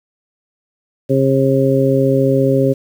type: harmonic tone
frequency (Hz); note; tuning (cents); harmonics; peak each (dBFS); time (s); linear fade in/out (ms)
134.7; C#3; -49; 1 / 2 / 3 / 4; -16 / -16 / -16 / -16; 1.09-2.74; 20
effects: 7-bit